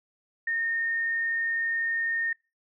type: tone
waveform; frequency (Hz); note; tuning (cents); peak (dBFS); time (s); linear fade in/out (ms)
sine; 1834; A#6; -29; -25; 0.47-2.33; 5
effects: noise-tail reverb RT60 0.3 s tail -26 dB re dry